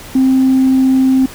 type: tone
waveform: sine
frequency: 262.6 Hz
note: C4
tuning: 6 cents sharp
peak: -6 dBFS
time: 0.15-1.26 s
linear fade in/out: 5 ms
effects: tanh soft clip ceiling -4 dBFS + pink hiss -33 dBFS RMS until 1.34 s